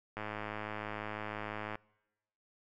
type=click train; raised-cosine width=0.5 ms; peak=-24 dBFS; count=169; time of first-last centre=0.17-1.755 s; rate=106 Hz; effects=noise-tail reverb RT60 1.0 s tail -25 dB re dry